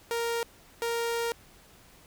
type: tone bursts at uneven times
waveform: sawtooth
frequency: 466.2 Hz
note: A#4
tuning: in tune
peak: -24 dBFS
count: 2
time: 0.11-0.43 / 0.82-1.32 s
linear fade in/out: 0 ms
effects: pink hiss -56 dBFS RMS until 2.06 s

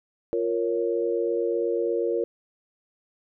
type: chord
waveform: sine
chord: Bb minor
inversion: second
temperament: equal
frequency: 349.2 / 466.2 / 554.4 Hz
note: F4 / Bb4 / Db5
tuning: 0 / 0 / 0 cents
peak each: -27 / -25 / -30 dBFS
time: 0.33-2.24 s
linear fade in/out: 0 ms
effects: none

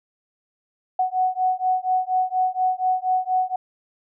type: beating tone pair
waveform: sine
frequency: 740 / 744.2 Hz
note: F#5 / F#5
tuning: 0 / +10 cents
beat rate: 4.2 Hz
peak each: -22 dBFS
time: 0.99-3.56 s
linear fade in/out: 5 ms
effects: none

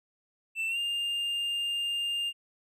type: tone with pitch glide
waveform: triangle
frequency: 2667 to 2806 Hz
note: E7 to F7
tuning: +20 to +8 cents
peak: -27 dBFS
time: 0.55-2.33 s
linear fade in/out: 50 ms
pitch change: +88 cents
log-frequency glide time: 0.68-0.78 s
effects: none

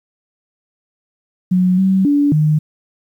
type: tone with pitch steps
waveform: sine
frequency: 182.8 / 190.6 / 288 / 152.8 Hz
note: F#3 / G3 / D4 / D#3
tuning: -21 / -48 / -34 / -31 cents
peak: -10 dBFS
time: 1.51-2.59 s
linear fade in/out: 10 ms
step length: 270 ms
effects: 8-bit

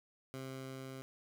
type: tone with level ramp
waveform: 15% pulse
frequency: 132.4 Hz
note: C3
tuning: 21 cents sharp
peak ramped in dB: -36 to -39 dBFS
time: 0.34-1.02 s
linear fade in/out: 0 ms
effects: none

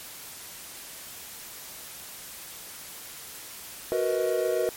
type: chord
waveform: triangle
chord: B major seventh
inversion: second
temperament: equal with one note detuned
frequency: 370 / 466.2 / 493.9 / 631.3 Hz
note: F#4 / A#4 / B4 / D#5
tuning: 0 / 0 / 0 / +25 cents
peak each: -27 dBFS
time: 3.92-4.69 s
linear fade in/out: 0 ms
effects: white hiss -42 dBFS RMS until 4.76 s + MP3 64 kbps

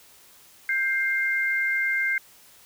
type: tone pair together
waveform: sine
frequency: 1578 / 2106 Hz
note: G6 / C7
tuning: +11 / +11 cents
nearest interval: perfect fourth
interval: 500 cents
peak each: -25 / -24 dBFS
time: 0.69-2.18 s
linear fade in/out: 2 ms
effects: white hiss -53 dBFS RMS until 2.65 s

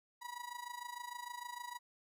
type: tone with amplitude modulation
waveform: 35% pulse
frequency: 969 Hz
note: B5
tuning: 33 cents flat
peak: -39 dBFS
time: 0.21-1.79 s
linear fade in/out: 20 ms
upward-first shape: sine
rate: 26.6 Hz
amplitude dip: 80%
effects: none

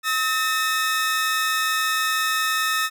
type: tone pair together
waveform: sawtooth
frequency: 1283 / 1812.8 Hz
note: E6 / A#6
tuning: -47 / -49 cents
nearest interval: tritone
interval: 598 cents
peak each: -19 / -20 dBFS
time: 0.03-2.9 s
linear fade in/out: 50 ms
effects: none

